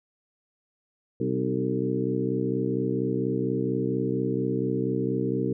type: harmonic tone with a mistuned harmonic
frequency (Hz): 64.3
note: C2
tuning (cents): -30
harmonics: 2 / 3 / 4 / 5 / 6 / 7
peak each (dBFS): -31 / -31 / -31 / -31 / -31 / -31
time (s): 1.2-5.53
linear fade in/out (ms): 5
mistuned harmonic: 5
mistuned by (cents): -45
effects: none